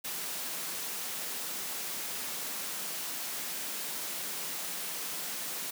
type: high-pass noise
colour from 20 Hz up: white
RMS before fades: -37 dBFS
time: 0.04-5.71 s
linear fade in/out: 10 ms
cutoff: 140 Hz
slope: 48 dB/octave
effects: none